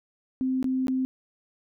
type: tone with dropouts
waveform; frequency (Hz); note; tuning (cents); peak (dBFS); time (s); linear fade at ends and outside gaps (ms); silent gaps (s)
sine; 260; C4; -11; -23; 0.41-1.05; 0; 0.628-0.643 / 0.87-0.882
effects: none